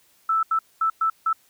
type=tone bursts at uneven times; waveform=sine; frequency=1318.5 Hz; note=E6; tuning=in tune; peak=-18 dBFS; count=5; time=0.29-0.43 / 0.51-0.59 / 0.81-0.9 / 1.01-1.1 / 1.26-1.33 s; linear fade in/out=5 ms; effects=white hiss -60 dBFS RMS until 1.49 s